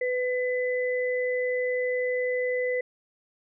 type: tone pair together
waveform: sine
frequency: 500 / 2006 Hz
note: B4 / B6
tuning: +21 / +26 cents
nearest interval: 2 octaves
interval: 2405 cents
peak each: -25 / -31 dBFS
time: 0.01-2.81 s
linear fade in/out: 5 ms
effects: none